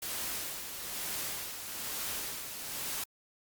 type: noise with tremolo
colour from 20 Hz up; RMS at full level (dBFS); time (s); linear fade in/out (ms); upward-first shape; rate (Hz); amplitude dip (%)
white; -36; 0.02-3.04; 5; sine; 1.1; 50
effects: Opus 48 kbps